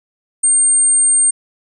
sine tone, 8700 Hz, C#9, 33 cents flat, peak -9 dBFS, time 0.43-1.31 s, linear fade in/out 10 ms, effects none

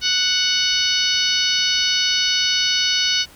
harmonic tone, 740 Hz, F#5, in tune, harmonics 2 / 3 / 4 / 5 / 6 / 7 / 8, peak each -27 / -27 / -21 / -24 / -22 / -26 / -27 dBFS, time 0.01-3.26 s, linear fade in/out 50 ms, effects pink hiss -46 dBFS RMS until 3.35 s

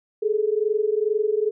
sine tone pair together, 415.3 / 437.6 Hz, G#4 / A4, 0 / -9 cents, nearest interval minor second, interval 91 cents, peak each -22 dBFS, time 0.22-1.51 s, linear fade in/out 10 ms, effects none

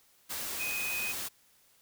sine tone in noise, 2504 Hz, D#7, 10 cents sharp, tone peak -33 dBFS, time 0.59-1.13 s, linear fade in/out 20 ms, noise white, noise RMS -37 dBFS, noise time 0.29-1.29 s, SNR +1 dB, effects white hiss -65 dBFS RMS until 1.81 s

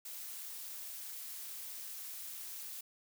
blue noise with amplitude modulation, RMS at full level -43 dBFS, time 0.05-2.81 s, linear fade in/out 5 ms, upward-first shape sine, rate 274 Hz, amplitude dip 55%, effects none

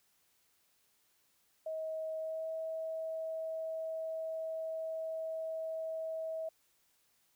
sine tone with pitch glide, 636 to 643.8 Hz, D#5 to E5, +38 to -41 cents, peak -36 dBFS, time 1.66-6.49 s, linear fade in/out 5 ms, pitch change +21 cents, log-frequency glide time 2.18-2.49 s, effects white hiss -73 dBFS RMS until 7.35 s

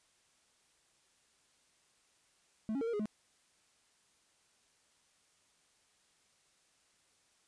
triangle tone with pitch steps, 218.2 / 275.9 / 455.2 / 468.4 / 415.2 / 212.9 Hz, A3 / C#4 / A#4 / A#4 / G#4 / G#3, -14 / -8 / -41 / +8 / 0 / +43 cents, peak -31 dBFS, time 2.69-3.056 s, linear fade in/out 0 ms, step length 61 ms, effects white hiss -71 dBFS RMS until 7.47 s + resampled to 22050 Hz

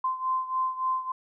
sine beating tone pair, 1036 / 1039.5 Hz, C6 / C6, -17 / -12 cents, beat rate 3.5 Hz, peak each -27 / -31 dBFS, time 0.04-1.12 s, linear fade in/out 5 ms, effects none

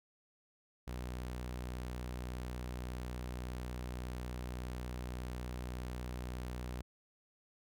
sawtooth tone, 61.74 Hz, B1, in tune, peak -36 dBFS, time 0.87-6.82 s, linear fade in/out 10 ms, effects none

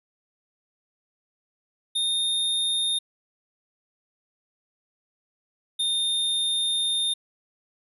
square tone pair in turn, 3662 / 3641 Hz, A#7 / A#7, -32 / -41 cents, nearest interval unison, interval 9 cents, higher first, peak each -23 dBFS, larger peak neither, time 1.95-2.99 / 5.79-7.14 s, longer second, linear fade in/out 10 ms, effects resampled to 32000 Hz

